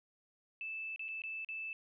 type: tone with dropouts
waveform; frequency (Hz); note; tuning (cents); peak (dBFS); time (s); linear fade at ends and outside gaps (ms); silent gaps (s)
sine; 2633; E7; -3; -39; 0.61-1.73; 1; 0.961-0.994 / 1.083-1.087 / 1.219-1.237 / 1.447-1.488
effects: none